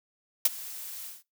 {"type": "noise with ADSR envelope", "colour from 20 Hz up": "blue", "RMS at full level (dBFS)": -19, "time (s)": [0.45, 1.23], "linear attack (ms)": 4, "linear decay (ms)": 28, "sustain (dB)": -21, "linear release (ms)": 180, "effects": ["noise-tail reverb RT60 0.2 s tail -21 dB re dry"]}